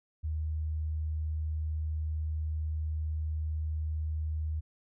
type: tone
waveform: sine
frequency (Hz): 77.78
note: D#2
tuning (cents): 0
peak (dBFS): -30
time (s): 0.23-4.61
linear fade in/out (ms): 20
effects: none